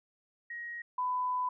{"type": "tone pair in turn", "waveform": "sine", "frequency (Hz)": [1888, 1000.1], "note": ["A#6", "B5"], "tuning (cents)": [22, 21], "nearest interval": "major seventh", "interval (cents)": 1101, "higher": "first", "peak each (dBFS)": [-38, -29], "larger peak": "second", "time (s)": [[0.5, 0.82], [0.98, 1.49]], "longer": "second", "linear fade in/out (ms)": 5, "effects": []}